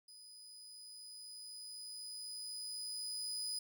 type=tone with level ramp; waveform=30% pulse; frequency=4978 Hz; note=D#8; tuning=in tune; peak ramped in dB=-52 to -35 dBFS; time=0.08-3.59 s; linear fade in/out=5 ms; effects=none